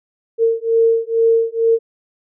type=beating tone pair; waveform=sine; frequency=454.9 / 457.1 Hz; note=A#4 / A#4; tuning=-42 / -34 cents; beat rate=2.2 Hz; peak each=-15 dBFS; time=0.38-1.79 s; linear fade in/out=50 ms; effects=none